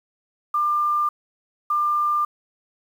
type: tone pair in turn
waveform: sine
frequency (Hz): 1195 / 1195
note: D6 / D6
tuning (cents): +30 / +30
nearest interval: unison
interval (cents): 0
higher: neither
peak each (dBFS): -18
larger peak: neither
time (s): 0.54-1.09 / 1.7-2.25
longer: neither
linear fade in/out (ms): 5
effects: 8-bit